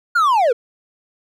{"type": "linear sweep", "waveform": "triangle", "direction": "down", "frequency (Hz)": [1456, 440], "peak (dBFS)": -10, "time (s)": [0.15, 0.53], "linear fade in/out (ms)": 10, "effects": []}